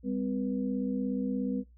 sine tone cluster, 199.8 / 256.7 / 485.4 Hz, G3 / C4 / B4, +33 / -33 / -30 cents, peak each -33 / -31 / -39 dBFS, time 0.03-1.64 s, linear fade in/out 50 ms, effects noise-tail reverb RT60 0.2 s tail -19 dB re dry + added 60 Hz sine -54 dBFS peak until 1.77 s

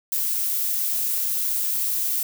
violet noise, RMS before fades -24 dBFS, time 0.12-2.23 s, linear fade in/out 2 ms, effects none

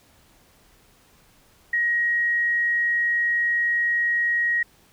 sine tone, 1890 Hz, A#6, 23 cents sharp, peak -19 dBFS, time 1.73-4.63 s, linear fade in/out 5 ms, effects pink hiss -57 dBFS RMS until 4.92 s

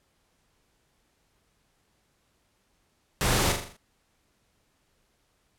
pink noise with echo, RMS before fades -25 dBFS, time 3.21-3.52 s, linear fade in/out 0 ms, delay 41 ms, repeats 6, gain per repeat -5 dB, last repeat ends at 3.766 s, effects pink hiss -70 dBFS RMS until 5.58 s + low-pass 12000 Hz 12 dB/octave

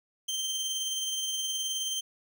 25% pulse tone with tremolo, 3136 Hz, G7, in tune, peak -25 dBFS, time 0.28-2.01 s, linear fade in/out 10 ms, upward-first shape triangle, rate 19 Hz, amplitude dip 35%, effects none

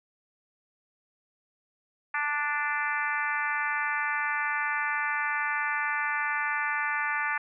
harmonic tone, 293.7 Hz, D4, in tune, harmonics 3 / 4 / 5 / 6 / 7 / 8 / 9, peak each -34 / -34 / -33 / -31 / -35 / -37 / -45 dBFS, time 2.14-7.38 s, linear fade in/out 5 ms, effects none

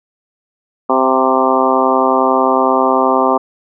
harmonic tone with a mistuned harmonic, 130.81 Hz, C3, in tune, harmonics 2 / 3 / 4 / 5 / 6 / 7 / 8 / 9, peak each -18 / -18 / -18 / -18 / -18 / -18 / -18 / -18 dBFS, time 0.89-3.38 s, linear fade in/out 10 ms, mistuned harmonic 5, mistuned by +22 cents, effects none

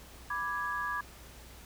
sine chord, G# diminished, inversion first, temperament equal, 987.8 / 1174.7 / 1661.2 Hz, B5 / D6 / G#6, 0 / 0 / 0 cents, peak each -38 / -36 / -35 dBFS, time 0.3-1.01 s, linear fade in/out 5 ms, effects added 60 Hz sine -53 dBFS peak until 1.65 s + pink hiss -53 dBFS RMS until 1.65 s

